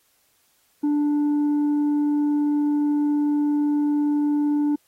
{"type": "tone with tanh clipping", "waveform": "sine", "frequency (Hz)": 293.7, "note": "D4", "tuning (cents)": 0, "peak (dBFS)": -19, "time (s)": [0.83, 4.76], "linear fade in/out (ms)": 10, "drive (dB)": 3, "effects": ["white hiss -64 dBFS RMS until 4.87 s", "AAC 48 kbps"]}